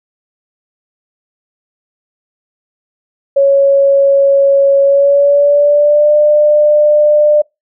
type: tone with pitch glide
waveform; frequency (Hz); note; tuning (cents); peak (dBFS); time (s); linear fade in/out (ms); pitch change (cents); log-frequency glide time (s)
sine; 554.4 to 597.6; C#5 to D5; 0 to +30; -5; 3.36-7.42; 10; +130; 4.82-6.12
effects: noise-tail reverb RT60 0.2 s tail -25 dB re dry